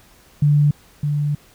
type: tone pair in turn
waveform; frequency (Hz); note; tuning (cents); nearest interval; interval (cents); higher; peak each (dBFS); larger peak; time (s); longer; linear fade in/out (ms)
sine; 146.7 / 146.7; D3 / D3; -2 / -2; unison; 0; neither; -11 / -17; first; 0.42-0.71 / 1.03-1.35; second; 5
effects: pink hiss -51 dBFS RMS until 1.54 s